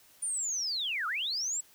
sine linear two-way sweep, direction down then up, 9397 to 1200 to 7880 Hz, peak -30 dBFS, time 0.22-1.61 s, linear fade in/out 10 ms, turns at 1.07 s, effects white hiss -60 dBFS RMS until 1.74 s

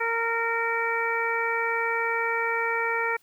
harmonic tone, 460.6 Hz, A#4, 21 cents flat, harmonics 1 / 2 / 3 / 4 / 5, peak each -30 / -30 / -30 / -30 / -30 dBFS, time 0-3.17 s, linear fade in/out 10 ms, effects white hiss -63 dBFS RMS until 3.22 s

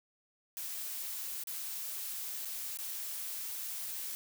blue noise with dropouts, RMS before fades -40 dBFS, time 0.57-4.15 s, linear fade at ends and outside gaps 0 ms, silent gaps 1.437-1.472 / 2.45-2.455 / 2.772-2.788 s, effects none

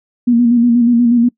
sine tone with vibrato, 238.1 Hz, A#3, 37 cents sharp, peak -7 dBFS, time 0.27-1.29 s, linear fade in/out 10 ms, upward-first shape square, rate 8.3 Hz, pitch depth 37 cents each way, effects noise-tail reverb RT60 0.1 s tail -23 dB re dry

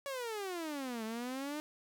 sawtooth exponential two-way sweep, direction down then up, 569 to 216.8 to 306.4 Hz, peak -34 dBFS, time 0.06-1.6 s, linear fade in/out 0 ms, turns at 1.04 s, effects none

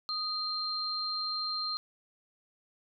sine tone pair together, 1244.5 / 4173 Hz, D#6 / C8, 0 / -5 cents, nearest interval octave + major sixth, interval 2095 cents, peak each -38 / -32 dBFS, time 0.09-1.77 s, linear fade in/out 0 ms, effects none

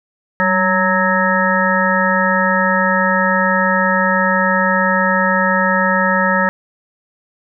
harmonic tone with a mistuned harmonic, 185.2 Hz, F#3, 2 cents sharp, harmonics 1 / 3 / 5 / 7 / 9 / 10, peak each -19 / -19 / -19 / -19 / -19 / -19 dBFS, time 0.4-6.49 s, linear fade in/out 0 ms, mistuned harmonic 1, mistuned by +66 cents, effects none

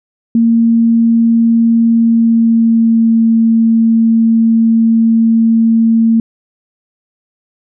sine tone with pitch glide, 229.9 to 226.7 Hz, A#3 to A#3, -24 to -48 cents, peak -6 dBFS, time 0.35-6.2 s, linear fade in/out 2 ms, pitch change -24 cents, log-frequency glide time 1.91-3.25 s, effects none

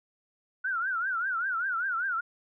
sine tone with vibrato, 1455 Hz, F#6, 29 cents flat, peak -27 dBFS, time 0.64-2.21 s, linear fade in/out 10 ms, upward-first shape triangle, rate 5.1 Hz, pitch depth 190 cents each way, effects none

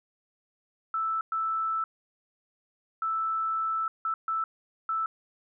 sine tone bursts at uneven times, 1318.5 Hz, E6, in tune, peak -26 dBFS, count 6, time 0.94-1.21 / 1.32-1.84 / 3.02-3.88 / 4.05-4.14 / 4.28-4.44 / 4.89-5.06 s, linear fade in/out 2 ms, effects none

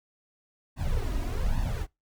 brown noise with flanger, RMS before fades -28 dBFS, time 0.76-1.87 s, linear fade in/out 50 ms, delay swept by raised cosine 1.1 to 3.2 ms, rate 1.2 Hz, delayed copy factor +0.8, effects noise-tail reverb RT60 0.2 s tail -23 dB re dry

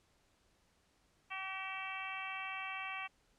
harmonic tone with a mistuned harmonic, 382.5 Hz, G4, 42 cents flat, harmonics 2 / 3 / 4 / 5 / 6 / 7 / 8, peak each -48 / -46 / -52 / -49 / -46 / -45 / -54 dBFS, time 1.3-3.08 s, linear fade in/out 20 ms, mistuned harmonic 8, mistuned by +63 cents, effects pink hiss -73 dBFS RMS until 3.38 s + low-pass 9000 Hz 12 dB/octave

